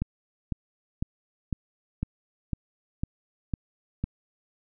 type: click train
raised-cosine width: 5 ms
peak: -15 dBFS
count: 9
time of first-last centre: 0.02-4.04 s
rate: 1.99 Hz
effects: none